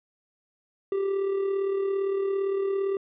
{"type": "tone with amplitude modulation", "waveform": "triangle", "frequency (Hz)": 392, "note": "G4", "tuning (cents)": 0, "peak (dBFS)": -20, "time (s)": [0.92, 2.97], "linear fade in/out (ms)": 2, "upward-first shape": "sine", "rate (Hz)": 37.6, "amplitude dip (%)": 45, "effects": ["resampled to 8000 Hz"]}